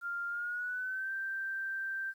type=tone with pitch glide; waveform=sine; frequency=1396.9 to 1568 Hz; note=F6 to G6; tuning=0 to 0 cents; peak=-34 dBFS; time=0.01-2.14 s; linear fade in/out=50 ms; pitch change=+200 cents; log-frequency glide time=0.28-1.12 s; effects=11-bit